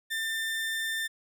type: tone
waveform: 30% pulse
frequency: 1792 Hz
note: A6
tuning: 31 cents sharp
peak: -27 dBFS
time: 0.1-1.08 s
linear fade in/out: 20 ms
effects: none